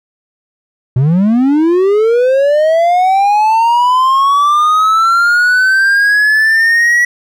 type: linear sweep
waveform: triangle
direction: up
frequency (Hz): 120 to 1939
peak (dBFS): -5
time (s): 0.96-7.05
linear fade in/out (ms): 5
effects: none